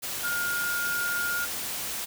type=tone in noise; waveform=sine; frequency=1419 Hz; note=F6; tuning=27 cents sharp; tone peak=-27 dBFS; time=0.23-1.46 s; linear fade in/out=20 ms; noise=white; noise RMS=-33 dBFS; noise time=0.02-2.06 s; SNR=+3 dB; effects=none